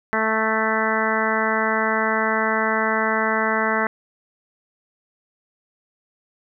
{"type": "harmonic tone", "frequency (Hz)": 220, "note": "A3", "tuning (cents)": 0, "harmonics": [1, 2, 3, 4, 5, 6, 7, 8, 9], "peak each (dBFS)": [-27, -27, -27, -27, -27, -27, -27, -27, -27], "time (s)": [0.13, 3.87], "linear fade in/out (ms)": 0, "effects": []}